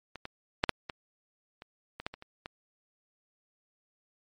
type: clicks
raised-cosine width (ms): 0.3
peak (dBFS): -25 / -22 / -7 / -7 / -20 / -29 / -22 / -17 / -26 / -30 / -22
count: 11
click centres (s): 0.157 / 0.254 / 0.639 / 0.693 / 0.898 / 1.621 / 2 / 2.065 / 2.14 / 2.224 / 2.459
effects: MP3 48 kbps